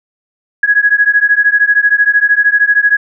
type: beating tone pair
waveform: sine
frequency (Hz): 1661 / 1674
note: G#6 / G#6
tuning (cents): 0 / +13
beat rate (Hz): 13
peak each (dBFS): -10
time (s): 0.63-2.97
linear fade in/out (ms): 5
effects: none